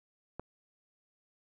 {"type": "click", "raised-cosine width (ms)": 1, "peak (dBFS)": -25, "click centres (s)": 0.396, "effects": []}